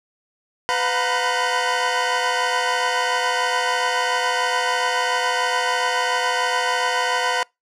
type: tone cluster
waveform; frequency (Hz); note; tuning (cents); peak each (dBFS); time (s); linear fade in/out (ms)
25% pulse; 501 / 717 / 932 / 995 / 1513; B4 / F5 / A#5 / B5 / F#6; +25 / +45 / -1 / +13 / +38; -22; 0.69-7.43; 0
effects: noise-tail reverb RT60 0.2 s tail -26 dB re dry + low-pass 7000 Hz 12 dB/octave